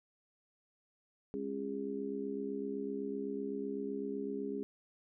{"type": "harmonic tone", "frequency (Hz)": 67.9, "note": "C#2", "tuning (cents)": -35, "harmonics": [3, 4, 5, 6], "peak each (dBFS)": [-43, -40, -50, -39], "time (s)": [1.34, 4.63], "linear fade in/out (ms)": 0, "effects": []}